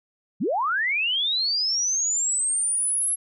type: linear sweep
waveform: sine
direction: up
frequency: 138.5 to 11140 Hz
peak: -21 dBFS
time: 0.4-3.16 s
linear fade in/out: 20 ms
effects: none